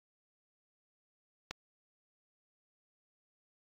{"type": "click", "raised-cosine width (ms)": 0.2, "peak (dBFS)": -20, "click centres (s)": 1.51, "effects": ["AAC 64 kbps"]}